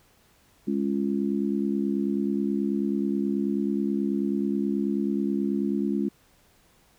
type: harmonic tone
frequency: 69.3 Hz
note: C#2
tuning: in tune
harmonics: 3 / 4 / 5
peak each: -26 / -28 / -30 dBFS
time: 0.67-6.09 s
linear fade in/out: 10 ms
effects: pink hiss -61 dBFS RMS until 6.98 s